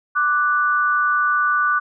sine tone pair together, 1174.7 / 1480 Hz, D6 / F#6, 0 / 0 cents, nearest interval major third, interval 400 cents, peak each -18 dBFS, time 0.15-1.8 s, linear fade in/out 20 ms, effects none

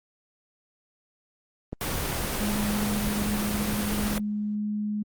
clicks, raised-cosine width 2 ms, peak -17 dBFS, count 2, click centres 1.73 / 2.83 s
pink noise, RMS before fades -29 dBFS, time 1.81-4.18 s, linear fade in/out 0 ms
sine tone with pitch glide, 207.7 to 209.6 Hz, G#3 to G#3, 0 to +16 cents, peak -26 dBFS, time 2.4-5.03 s, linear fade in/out 10 ms, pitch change +16 cents, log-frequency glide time 3.68-4.67 s
effects Opus 24 kbps

